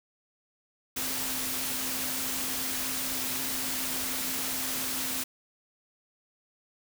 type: tone in noise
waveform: sine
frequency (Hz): 260.4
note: C4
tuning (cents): -8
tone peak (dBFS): -42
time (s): 0.96-5.24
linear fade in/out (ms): 10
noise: white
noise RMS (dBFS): -32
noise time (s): 0.96-5.24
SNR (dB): -13
effects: none